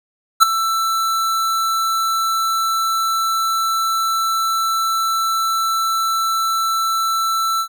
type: tone with ADSR envelope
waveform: square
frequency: 1331 Hz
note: E6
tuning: 16 cents sharp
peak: -4 dBFS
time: 0.4-7.68 s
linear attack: 28 ms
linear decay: 9 ms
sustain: -13 dB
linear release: 78 ms
effects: none